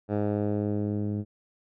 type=tone with low-pass filter sweep; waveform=10% pulse; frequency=103.83 Hz; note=G#2; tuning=in tune; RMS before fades=-28 dBFS; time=0.08-1.25 s; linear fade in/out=50 ms; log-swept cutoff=850 to 220 Hz; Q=0.84; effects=none